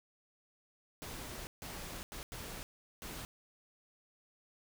pink noise bursts at uneven times, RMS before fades -45 dBFS, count 5, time 1.02-1.47 / 1.62-2.03 / 2.12-2.23 / 2.32-2.63 / 3.02-3.25 s, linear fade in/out 0 ms, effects none

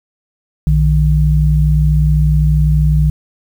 sine tone pair together, 60.56 / 152.6 Hz, B1 / D#3, -33 / -33 cents, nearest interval octave + major third, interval 1600 cents, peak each -11 dBFS, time 0.67-3.1 s, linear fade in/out 0 ms, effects 7-bit

